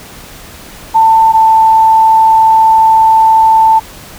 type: tone pair in turn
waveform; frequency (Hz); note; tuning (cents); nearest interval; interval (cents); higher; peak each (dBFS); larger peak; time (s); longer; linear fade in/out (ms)
sine; 892 / 887.2; A5 / A5; +23 / +14; unison; 9; first; -3; neither; 0.94-1.33 / 1.33-3.8; second; 20
effects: pink hiss -32 dBFS RMS until 4.18 s